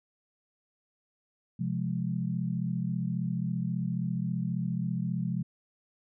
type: chord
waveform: sine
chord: F minor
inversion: second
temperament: just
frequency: 130.96 / 174.61 / 209.5 Hz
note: C3 / F3 / Ab3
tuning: +2 / 0 / +15 cents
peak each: -33 / -31 / -35 dBFS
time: 1.59-5.43 s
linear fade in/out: 10 ms
effects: none